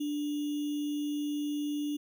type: tone with sample-and-hold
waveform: sine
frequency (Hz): 293.7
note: D4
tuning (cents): 0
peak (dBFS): -30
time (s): 0-1.97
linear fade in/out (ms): 10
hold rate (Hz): 3150
effects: none